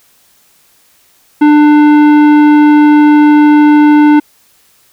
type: tone with tanh clipping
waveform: sine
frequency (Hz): 297.8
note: D4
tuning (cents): +24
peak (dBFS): -4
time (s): 1.41-4.2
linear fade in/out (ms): 10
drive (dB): 14
effects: white hiss -49 dBFS RMS until 4.92 s